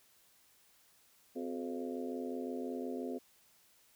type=harmonic tone with a mistuned harmonic; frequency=85.7 Hz; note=F2; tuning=32 cents flat; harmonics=3 / 4 / 5 / 6 / 7 / 8; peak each=-40 / -44 / -43 / -47 / -52 / -50 dBFS; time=1.35-3.19 s; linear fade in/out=20 ms; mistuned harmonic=4; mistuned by=+88 cents; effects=white hiss -67 dBFS RMS until 3.95 s